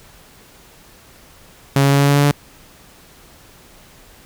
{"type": "tone with pitch steps", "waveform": "sawtooth", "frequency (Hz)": [138.4, 139.36, 140.33, 141.31, 142.29, 143.28, 144.28], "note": ["C#3", "C#3", "C#3", "C#3", "C#3", "D3", "D3"], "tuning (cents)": [-2, 10, 22, 34, 46, -42, -30], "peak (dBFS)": -7, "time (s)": [1.76, 2.313], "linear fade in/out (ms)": 2, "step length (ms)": 79, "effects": ["pink hiss -46 dBFS RMS until 4.25 s"]}